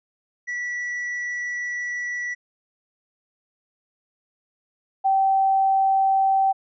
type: tone pair in turn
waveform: triangle / sine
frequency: 1951 / 774.3 Hz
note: B6 / G5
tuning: -22 / -22 cents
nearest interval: octave + major third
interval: 1600 cents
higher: first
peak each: -24 / -16 dBFS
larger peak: second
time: 0.47-2.35 / 5.04-6.53 s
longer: first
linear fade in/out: 20 ms
effects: resampled to 16000 Hz